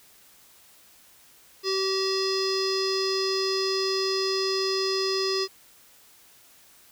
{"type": "tone with low-pass filter", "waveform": "square", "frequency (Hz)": 383.9, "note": "G4", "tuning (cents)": -36, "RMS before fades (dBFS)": -26, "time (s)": [1.63, 5.48], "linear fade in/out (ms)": 50, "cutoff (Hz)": 5000, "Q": 9.9, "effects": ["white hiss -55 dBFS RMS until 6.91 s"]}